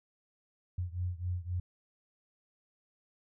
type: beating tone pair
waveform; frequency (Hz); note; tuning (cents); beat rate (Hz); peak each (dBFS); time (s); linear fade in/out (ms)
sine; 88 / 91.8; F2 / F#2; +14 / -13; 3.8; -35 / -37; 0.78-1.6; 5
effects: none